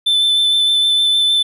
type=tone with vibrato; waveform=triangle; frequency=3528 Hz; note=A7; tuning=4 cents sharp; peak=-10 dBFS; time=0.06-1.43 s; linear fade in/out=10 ms; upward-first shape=sine; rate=6.5 Hz; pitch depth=12 cents each way; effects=none